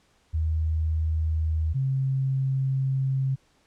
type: tone pair in turn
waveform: sine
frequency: 79.3 / 133.71 Hz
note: D#2 / C3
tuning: +33 / +38 cents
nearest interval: major sixth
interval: 905 cents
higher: second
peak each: -22 dBFS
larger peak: neither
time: 0.33-1.74 / 1.74-3.36 s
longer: second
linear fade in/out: 20 ms
effects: pink hiss -64 dBFS RMS until 3.66 s + low-pass 8000 Hz 12 dB/octave